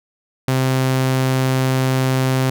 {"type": "tone", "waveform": "sawtooth", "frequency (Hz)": 130.81, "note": "C3", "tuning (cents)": 0, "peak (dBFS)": -11, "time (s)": [0.48, 2.5], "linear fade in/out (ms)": 2, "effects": []}